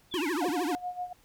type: linear sweep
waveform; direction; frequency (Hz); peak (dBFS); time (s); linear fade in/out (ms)
sine; down; 3582 to 71.5; -35; 0.11-0.5; 20
type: tone with vibrato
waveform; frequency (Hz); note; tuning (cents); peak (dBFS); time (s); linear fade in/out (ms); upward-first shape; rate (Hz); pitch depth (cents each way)
square; 324; E4; -30; -29; 0.14-0.75; 0; triangle; 13; 290
type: tone with tremolo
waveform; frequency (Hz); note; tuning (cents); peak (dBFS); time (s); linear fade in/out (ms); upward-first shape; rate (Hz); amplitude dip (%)
sine; 720; F#5; -47; -30; 0.41-1.13; 5; sine; 7; 80
effects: pink hiss -63 dBFS RMS until 1.24 s